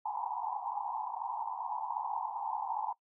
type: band-pass noise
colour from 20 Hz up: pink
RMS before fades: -37 dBFS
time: 0.05-2.93 s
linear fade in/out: 5 ms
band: 790 to 990 Hz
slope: 96 dB/octave
effects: noise-tail reverb RT60 0.1 s tail -20 dB re dry